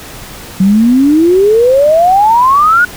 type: exponential sweep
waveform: sine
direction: up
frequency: 185 to 1480 Hz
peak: -4 dBFS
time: 0.6-2.85 s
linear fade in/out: 5 ms
effects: pink hiss -29 dBFS RMS until 2.96 s